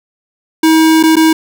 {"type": "tone with dropouts", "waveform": "square", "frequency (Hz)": 319.5, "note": "D#4", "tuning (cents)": 46, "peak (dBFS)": -6, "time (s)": [0.63, 1.33], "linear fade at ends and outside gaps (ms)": 5, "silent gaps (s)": [[1.029, 1.035], [1.157, 1.166]], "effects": []}